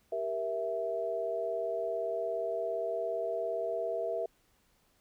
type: chord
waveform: sine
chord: E diminished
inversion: first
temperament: equal with one note detuned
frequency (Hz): 392 / 469.4 / 659.3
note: G4 / Bb4 / E5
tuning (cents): 0 / +12 / 0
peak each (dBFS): -39 / -36 / -33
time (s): 0.12-4.26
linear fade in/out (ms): 5
effects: pink hiss -70 dBFS RMS until 5 s